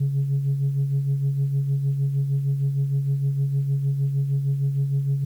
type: tone with tremolo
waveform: sine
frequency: 138.59 Hz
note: C#3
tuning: in tune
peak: -16 dBFS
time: 0-5.25 s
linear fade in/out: 10 ms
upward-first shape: sine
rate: 6.5 Hz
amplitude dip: 55%
effects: tanh soft clip ceiling -16 dBFS + 9-bit